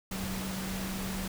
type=tone in noise; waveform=sine; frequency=190 Hz; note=F#3; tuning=46 cents sharp; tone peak=-35 dBFS; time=0.11-1.28 s; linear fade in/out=5 ms; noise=pink; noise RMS=-38 dBFS; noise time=0.11-1.28 s; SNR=0 dB; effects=none

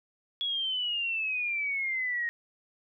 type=exponential sweep; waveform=sine; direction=down; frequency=3373 to 1864.7 Hz; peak=-28 dBFS; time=0.41-2.29 s; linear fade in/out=0 ms; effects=none

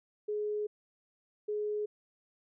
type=tone bursts at uneven times; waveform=sine; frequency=420 Hz; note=G#4; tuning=19 cents sharp; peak=-31 dBFS; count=2; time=0.28-0.67 / 1.48-1.86 s; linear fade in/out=10 ms; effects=none

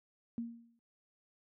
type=tone with exponential decay; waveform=sine; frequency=233.1 Hz; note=A#3; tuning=in tune; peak=-33 dBFS; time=0.38-0.79 s; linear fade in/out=0 ms; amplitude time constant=88 ms; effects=high-pass 80 Hz 12 dB/octave

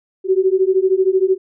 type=beating tone pair; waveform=sine; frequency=371.8 / 384.8 Hz; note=F#4 / G4; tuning=+8 / -32 cents; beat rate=13 Hz; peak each=-15 dBFS; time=0.24-1.38 s; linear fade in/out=50 ms; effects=none

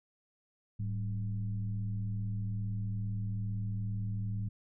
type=tone with frequency modulation; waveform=sine; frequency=105.8 Hz; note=G#2; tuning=33 cents sharp; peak=-32 dBFS; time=0.79-4.49 s; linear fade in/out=10 ms; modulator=84.6 Hz; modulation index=0.65; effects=none

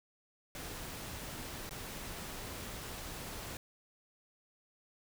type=noise with dropouts; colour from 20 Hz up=pink; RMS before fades=-44 dBFS; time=0.55-3.57 s; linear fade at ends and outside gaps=1 ms; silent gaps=1.693-1.709 s; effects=none

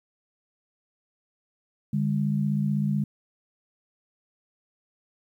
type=tone pair together; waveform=sine; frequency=146.83 / 202.8 Hz; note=D3 / G#3; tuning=0 / -41 cents; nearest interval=tritone; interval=559 cents; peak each=-25 dBFS; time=1.93-3.04 s; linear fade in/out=5 ms; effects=10-bit

